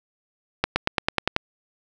accelerating click train, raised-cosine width 0.3 ms, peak -3 dBFS, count 8, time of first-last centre 0.64-1.364 s, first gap 120 ms, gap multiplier 0.95, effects none

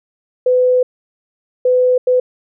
sine tone bursts at uneven times, 503 Hz, B4, 32 cents sharp, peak -9 dBFS, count 3, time 0.46-0.83 / 1.65-1.98 / 2.07-2.2 s, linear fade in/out 5 ms, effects none

